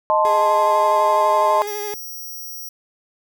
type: chord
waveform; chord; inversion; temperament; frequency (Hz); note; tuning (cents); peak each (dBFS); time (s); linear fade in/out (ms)
sine; A diminished; second; equal; 622.3 / 880 / 1046.5; Eb5 / A5 / C6; 0 / 0 / 0; -18; 0.1-1.62; 0
type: tone with vibrato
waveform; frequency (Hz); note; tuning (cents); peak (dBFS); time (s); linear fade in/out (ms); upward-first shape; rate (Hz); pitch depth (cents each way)
30% pulse; 415.3; G#4; 0; -23; 0.25-1.94; 0; sine; 12; 28
type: tone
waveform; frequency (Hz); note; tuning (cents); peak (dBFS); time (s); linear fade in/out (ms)
10% pulse; 5700; F8; +34; -25; 1.67-2.69; 5
effects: none